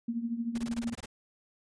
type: tone with tremolo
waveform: sine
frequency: 233.1 Hz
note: A#3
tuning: in tune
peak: -27 dBFS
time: 0.08-0.94 s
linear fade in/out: 5 ms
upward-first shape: triangle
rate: 13 Hz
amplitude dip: 80%
type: noise bursts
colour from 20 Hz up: pink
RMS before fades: -42 dBFS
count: 10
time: 0.55-1.059 s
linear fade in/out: 5 ms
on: 32 ms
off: 21 ms
effects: resampled to 22050 Hz